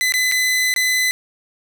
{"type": "tone with dropouts", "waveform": "sawtooth", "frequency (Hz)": 2014, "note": "B6", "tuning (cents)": 33, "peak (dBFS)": -12, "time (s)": [0.01, 1.11], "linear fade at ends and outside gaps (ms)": 0, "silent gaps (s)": [[0.122, 0.139], [0.315, 0.321], [0.74, 0.762]], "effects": []}